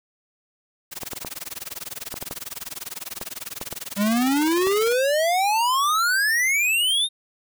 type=noise with tremolo; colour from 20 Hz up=white; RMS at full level=-31 dBFS; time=0.91-4.94 s; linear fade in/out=20 ms; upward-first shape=sine; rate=20 Hz; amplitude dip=100%
type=clicks; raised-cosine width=1 ms; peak=-18 dBFS; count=10; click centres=1.033 / 1.133 / 1.248 / 2.141 / 2.226 / 2.311 / 3.214 / 3.614 / 3.727 / 4.67 s
type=exponential sweep; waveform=square; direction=up; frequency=196 to 3729 Hz; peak=-19 dBFS; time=3.96-7.09 s; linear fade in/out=50 ms
effects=none